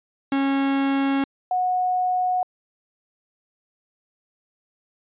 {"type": "tone pair in turn", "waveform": ["45% pulse", "sine"], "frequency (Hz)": [274.1, 731.8], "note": ["C#4", "F#5"], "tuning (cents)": [-19, -19], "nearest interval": "octave + perfect fourth", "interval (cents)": 1700, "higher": "second", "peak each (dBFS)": -19, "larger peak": "neither", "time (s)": [[0.32, 1.24], [1.51, 2.43]], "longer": "neither", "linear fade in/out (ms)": 2, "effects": ["resampled to 8000 Hz"]}